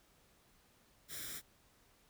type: noise with comb filter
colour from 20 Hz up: white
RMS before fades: -45 dBFS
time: 1.08-1.42 s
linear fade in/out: 50 ms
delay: 0.55 ms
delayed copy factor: +0.75
effects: pink hiss -69 dBFS RMS until 2.09 s